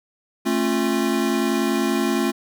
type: chord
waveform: square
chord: A augmented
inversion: none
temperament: equal with one note detuned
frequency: 220 / 270.5 / 349.2 Hz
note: A3 / C#4 / E#4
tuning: 0 / -42 / 0 cents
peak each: -24 dBFS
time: 0.45-2.32 s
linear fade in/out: 20 ms
effects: none